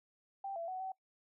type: tone with pitch steps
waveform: sine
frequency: 784 / 672 / 746 / 760 Hz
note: G5 / E5 / F#5 / F#5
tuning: 0 / +33 / +14 / +46 cents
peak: -38 dBFS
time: 0.44-0.92 s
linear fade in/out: 5 ms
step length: 120 ms
effects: noise-tail reverb RT60 0.1 s tail -22 dB re dry